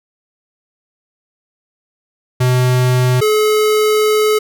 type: tone pair in turn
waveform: square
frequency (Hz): 126.2 / 427.7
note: B2 / A4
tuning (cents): +38 / -49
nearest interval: octave + major sixth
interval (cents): 2113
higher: second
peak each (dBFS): -11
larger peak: neither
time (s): 2.4-3.21 / 3.21-4.39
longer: second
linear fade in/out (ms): 10
effects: none